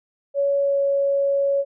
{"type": "tone with pitch glide", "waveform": "sine", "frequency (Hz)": [561, 557.4], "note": ["C#5", "C#5"], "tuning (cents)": [21, 9], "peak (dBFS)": -17, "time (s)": [0.34, 1.65], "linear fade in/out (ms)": 50, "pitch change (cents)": -12, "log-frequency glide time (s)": [0.59, 0.79], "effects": []}